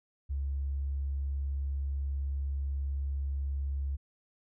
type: tone with tanh clipping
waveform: triangle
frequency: 69.3 Hz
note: C#2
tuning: in tune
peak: -30 dBFS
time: 0.29-3.97 s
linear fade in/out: 20 ms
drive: 4 dB
effects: none

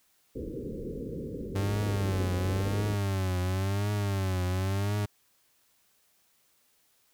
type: low-pass noise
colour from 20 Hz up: white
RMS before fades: -37 dBFS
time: 0.35-2.95 s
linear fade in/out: 10 ms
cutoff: 510 Hz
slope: 96 dB/octave
type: tone with vibrato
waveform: 40% pulse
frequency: 97 Hz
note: G2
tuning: 18 cents flat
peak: -26 dBFS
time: 1.55-5.06 s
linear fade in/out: 10 ms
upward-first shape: triangle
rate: 0.95 Hz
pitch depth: 130 cents each way
effects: white hiss -68 dBFS RMS until 7.13 s

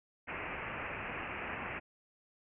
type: low-pass noise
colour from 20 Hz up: white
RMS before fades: -41 dBFS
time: 0.27-1.8 s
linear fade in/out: 20 ms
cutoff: 2700 Hz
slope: 96 dB/octave
effects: none

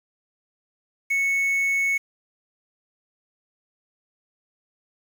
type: tone with quantisation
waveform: triangle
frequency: 2208 Hz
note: C#7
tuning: 7 cents flat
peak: -18 dBFS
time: 1.1-1.98 s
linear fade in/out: 10 ms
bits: 7
effects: none

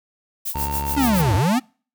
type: noise with tremolo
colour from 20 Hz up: violet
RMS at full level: -25 dBFS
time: 0.45-1.22 s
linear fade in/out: 10 ms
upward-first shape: sine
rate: 7.1 Hz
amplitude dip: 90%
type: tone with pitch glide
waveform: triangle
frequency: 909 to 879.1 Hz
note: A#5 to A5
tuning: -44 to -2 cents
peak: -24 dBFS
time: 0.54-1.59 s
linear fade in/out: 20 ms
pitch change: -58 cents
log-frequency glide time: 0.86-1.45 s
type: tone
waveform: sawtooth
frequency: 71 Hz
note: C#2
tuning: 42 cents sharp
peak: -22 dBFS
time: 0.55-1.38 s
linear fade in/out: 5 ms
type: linear two-way sweep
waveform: square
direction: down then up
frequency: 295.9 to 87.31 to 271.9 Hz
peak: -17 dBFS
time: 0.96-1.6 s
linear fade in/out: 20 ms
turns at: 1.35 s
effects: noise-tail reverb RT60 0.4 s tail -26 dB re dry

